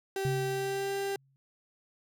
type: tone with pitch glide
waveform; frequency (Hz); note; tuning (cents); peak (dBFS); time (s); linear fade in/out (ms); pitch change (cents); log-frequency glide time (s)
35% pulse; 388.2 to 395; G4 to G4; -17 to +13; -29; 0.16-1.16; 2; +30; 0.43-0.96
type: tone with exponential decay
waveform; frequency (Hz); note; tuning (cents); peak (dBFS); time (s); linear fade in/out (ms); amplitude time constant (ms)
sine; 135.7; C#3; -36; -27; 0.25-1.36; 0; 240
effects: none